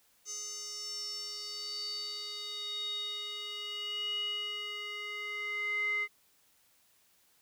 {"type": "tone with band-pass filter sweep", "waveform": "square", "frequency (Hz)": 415.3, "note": "G#4", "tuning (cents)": 0, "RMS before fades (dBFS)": -38, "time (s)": [0.25, 6.08], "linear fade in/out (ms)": 50, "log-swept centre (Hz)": [6300, 2000], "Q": 9.7, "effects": ["white hiss -68 dBFS RMS until 7.41 s"]}